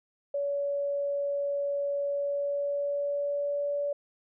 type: tone with pitch glide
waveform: sine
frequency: 567 to 574.3 Hz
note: C#5 to D5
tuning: +39 to -39 cents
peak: -27 dBFS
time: 0.34-3.93 s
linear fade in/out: 5 ms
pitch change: +22 cents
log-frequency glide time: 2.04-3.67 s
effects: none